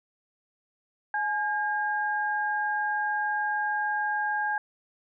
sine tone pair together, 842.6 / 1616 Hz, G#5 / G#6, +25 / -48 cents, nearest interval major seventh, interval 1127 cents, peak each -28 dBFS, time 1.14-4.58 s, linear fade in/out 2 ms, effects none

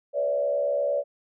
sine tone with frequency modulation, 572 Hz, D5, 46 cents flat, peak -22 dBFS, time 0.13-1.04 s, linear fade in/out 50 ms, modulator 68.5 Hz, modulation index 0.81, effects none

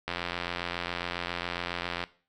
click train, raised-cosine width 0.3 ms, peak -15 dBFS, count 172, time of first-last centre 0.08-2.039 s, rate 87.3 Hz, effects noise-tail reverb RT60 0.4 s tail -18 dB re dry

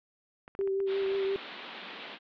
clicks, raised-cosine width 0.5 ms, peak -32 dBFS, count 10, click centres 0.479 / 0.551 / 0.612 / 0.675 / 0.803 / 1.023 / 1.062 / 1.119 / 1.15 / 1.25 s
sine tone with vibrato, 390 Hz, G4, 9 cents flat, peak -27 dBFS, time 0.59-1.36 s, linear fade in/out 0 ms, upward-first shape triangle, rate 5.7 Hz, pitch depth 21 cents each way
white band-pass noise, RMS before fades -44 dBFS, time 0.86-2.19 s, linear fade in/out 50 ms, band 180 to 3800 Hz, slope 48 dB/octave
effects none

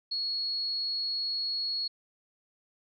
sine tone, 4337 Hz, C#8, 39 cents flat, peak -29 dBFS, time 0.11-1.88 s, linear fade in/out 10 ms, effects none

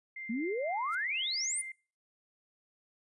sine tone with tremolo, 2093 Hz, C7, in tune, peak -39 dBFS, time 0.16-1.72 s, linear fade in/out 5 ms, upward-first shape sine, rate 4.1 Hz, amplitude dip 35%
sine exponential sweep, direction up, 212.8 to 9956 Hz, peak -31 dBFS, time 0.29-1.62 s, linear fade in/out 10 ms
violet noise with exponential growth, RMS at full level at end -44 dBFS, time 0.86-0.95 s, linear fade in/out 5 ms, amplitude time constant 19 ms
effects noise-tail reverb RT60 0.4 s tail -26 dB re dry + resampled to 24000 Hz

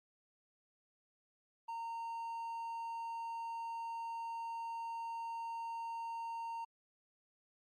triangle tone, 920 Hz, A#5, 23 cents flat, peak -38 dBFS, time 1.68-6.65 s, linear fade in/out 10 ms, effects Opus 48 kbps

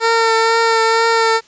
15% pulse tone with vibrato, 453.9 Hz, A#4, 46 cents flat, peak -5 dBFS, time 0-1.41 s, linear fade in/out 50 ms, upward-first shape triangle, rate 2.1 Hz, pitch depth 20 cents each way, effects white hiss -48 dBFS RMS until 1.47 s + resampled to 16000 Hz

